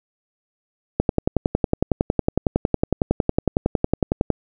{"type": "click train", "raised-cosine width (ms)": 2, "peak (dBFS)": -3, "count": 37, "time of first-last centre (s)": [1, 4.303], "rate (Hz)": 10.9, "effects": []}